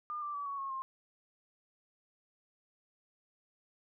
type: tone with pitch steps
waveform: sine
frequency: 1207 / 1176.7 / 1147.2 / 1118.4 / 1090.3 / 1063 Hz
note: D6 / D6 / D6 / C#6 / C#6 / C6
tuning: +47 / +3 / -41 / +15 / -29 / +27 cents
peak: -36 dBFS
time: 0.1-0.82 s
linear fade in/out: 0 ms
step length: 120 ms
effects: none